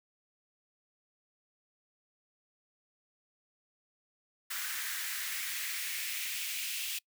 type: noise with high-pass filter sweep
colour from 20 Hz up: white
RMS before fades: -37 dBFS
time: 4.5-6.99 s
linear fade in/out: 10 ms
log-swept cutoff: 1500 to 2700 Hz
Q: 2.7
effects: noise-tail reverb RT60 0.1 s tail -25 dB re dry